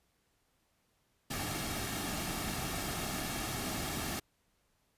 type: noise with comb filter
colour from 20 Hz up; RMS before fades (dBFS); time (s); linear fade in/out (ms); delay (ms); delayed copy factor
pink; -37; 1.3-4.2; 10; 2; -0.5
effects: pink hiss -75 dBFS RMS until 4.97 s + resampled to 32000 Hz